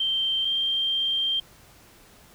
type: tone pair in turn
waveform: sine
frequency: 3136 / 3169 Hz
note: G7 / G7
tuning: 0 / +18 cents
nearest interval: unison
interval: 18 cents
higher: second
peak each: -22 dBFS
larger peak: neither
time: 0-0.45 / 0.45-1.4 s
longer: second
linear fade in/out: 5 ms
effects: pink hiss -53 dBFS RMS until 2.34 s